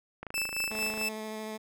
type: click train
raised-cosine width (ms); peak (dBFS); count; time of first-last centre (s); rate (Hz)
0.5; -24; 22; 0.23-1.014; 26.8
type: tone with tremolo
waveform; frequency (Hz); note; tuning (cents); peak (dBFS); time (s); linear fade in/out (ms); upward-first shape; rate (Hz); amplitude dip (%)
sawtooth; 2637; E7; 0; -25; 0.34-1.09; 5; sine; 4.5; 65
type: tone with vibrato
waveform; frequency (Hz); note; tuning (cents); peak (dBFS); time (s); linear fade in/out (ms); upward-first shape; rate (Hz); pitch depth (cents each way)
15% pulse; 217; A3; -24; -30; 0.7-1.58; 20; square; 13; 8
effects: none

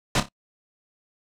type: noise with echo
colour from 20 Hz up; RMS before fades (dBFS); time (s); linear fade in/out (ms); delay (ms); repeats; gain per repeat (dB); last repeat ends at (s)
pink; -20; 0.15-0.2; 2; 29; 3; -10; 0.287
effects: noise-tail reverb RT60 0.1 s tail -24 dB re dry + low-pass 7000 Hz 12 dB/octave

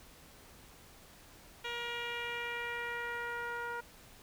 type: tone with low-pass filter sweep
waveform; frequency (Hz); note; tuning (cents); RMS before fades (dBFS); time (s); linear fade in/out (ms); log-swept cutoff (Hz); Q
10% pulse; 474.8; A#4; +32; -39; 1.64-3.81; 10; 3600 to 1300; 2
effects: pink hiss -57 dBFS RMS until 4.22 s

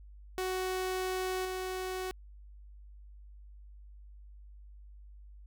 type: tone with level steps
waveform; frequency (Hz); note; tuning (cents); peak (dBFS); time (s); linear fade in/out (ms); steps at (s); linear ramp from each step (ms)
sawtooth; 372; F#4; +9; -28 / -31; 0.38-2.11; 0; 1.45; 2
effects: added 50 Hz sine -49 dBFS peak until 5.46 s

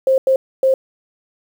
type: tone bursts at uneven times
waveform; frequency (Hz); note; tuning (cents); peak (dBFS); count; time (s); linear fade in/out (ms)
sine; 529; C5; +19; -10; 3; 0.07-0.18 / 0.27-0.36 / 0.63-0.74; 2
effects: 7-bit

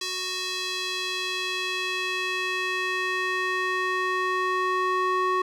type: tone with band-pass filter sweep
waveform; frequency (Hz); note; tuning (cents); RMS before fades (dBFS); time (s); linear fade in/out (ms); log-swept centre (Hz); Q
square; 370; F#4; 0; -27; 0.01-5.42; 5; 4700 to 1100; 1.6
effects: none

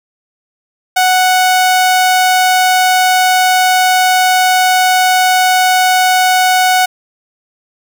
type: tone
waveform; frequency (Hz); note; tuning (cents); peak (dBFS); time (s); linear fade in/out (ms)
sawtooth; 740; F#5; 0; -4; 0.96-6.86; 10
effects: none

